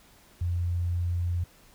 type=tone; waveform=sine; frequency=87.31 Hz; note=F2; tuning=in tune; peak=-25 dBFS; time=0.41-1.44 s; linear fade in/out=5 ms; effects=pink hiss -57 dBFS RMS until 1.74 s